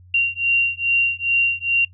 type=beating tone pair; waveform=sine; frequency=2761 / 2763.4 Hz; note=F7 / F7; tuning=-20 / -19 cents; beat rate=2.4 Hz; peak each=-19 dBFS; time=0.14-1.85 s; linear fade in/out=5 ms; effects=noise-tail reverb RT60 0.1 s tail -21 dB re dry + added 90 Hz sine -44 dBFS peak until 1.93 s